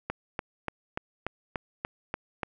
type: click train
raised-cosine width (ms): 0.5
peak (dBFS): -15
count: 9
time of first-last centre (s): 0.1-2.432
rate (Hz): 3.43
effects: none